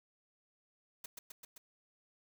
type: noise with echo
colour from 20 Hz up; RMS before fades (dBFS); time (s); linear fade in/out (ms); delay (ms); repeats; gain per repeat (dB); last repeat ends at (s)
white; -45; 1.04-1.06; 5; 130; 4; -2; 1.58
effects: none